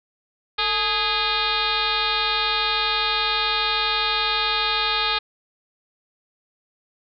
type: tone with frequency modulation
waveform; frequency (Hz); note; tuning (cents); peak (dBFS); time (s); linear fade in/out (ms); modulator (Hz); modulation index
sine; 2462; D#7; -19; -19; 0.58-5.19; 10; 403; 4.3
effects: none